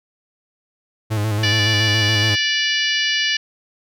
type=tone with vibrato; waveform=45% pulse; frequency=106.5 Hz; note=G#2; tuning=44 cents sharp; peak=-18 dBFS; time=1.1-2.36 s; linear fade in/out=20 ms; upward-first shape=square; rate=7.1 Hz; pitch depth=49 cents each way
type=harmonic tone; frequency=584 Hz; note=D5; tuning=10 cents flat; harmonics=3 / 4 / 5 / 6 / 7 / 8 / 9 / 10; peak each=-22 / -25 / -21 / -29 / -29 / -26 / -30 / -33 dBFS; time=1.43-3.37 s; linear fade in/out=5 ms
effects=none